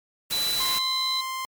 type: noise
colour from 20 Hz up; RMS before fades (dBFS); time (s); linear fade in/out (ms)
white; -30; 0.3-0.79; 10
type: tone with pitch glide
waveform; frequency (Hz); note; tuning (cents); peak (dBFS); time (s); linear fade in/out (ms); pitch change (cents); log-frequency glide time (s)
sine; 3977 to 4019; B7 to B7; +11 to +30; -24; 0.32-1.21; 5; +19; 0.71-0.87
type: tone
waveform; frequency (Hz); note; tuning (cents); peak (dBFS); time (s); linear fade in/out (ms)
sawtooth; 1046.5; C6; 0; -25; 0.6-1.45; 0
effects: MP3 96 kbps